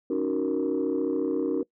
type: chord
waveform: sine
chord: D# minor seventh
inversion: third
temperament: equal with one note detuned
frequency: 277.2 / 311.1 / 371.3 / 466.2 Hz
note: C#4 / D#4 / F#4 / A#4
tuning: 0 / 0 / +6 / 0 cents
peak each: -28 dBFS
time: 0.1-1.63 s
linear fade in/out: 5 ms
effects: noise-tail reverb RT60 0.1 s tail -22 dB re dry + tanh soft clip ceiling -18 dBFS